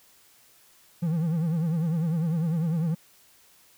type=tone with vibrato; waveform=triangle; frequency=163.9 Hz; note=E3; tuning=10 cents flat; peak=-21 dBFS; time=1.02-2.95 s; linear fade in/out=10 ms; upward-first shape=triangle; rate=10 Hz; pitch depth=140 cents each way; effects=white hiss -58 dBFS RMS until 3.77 s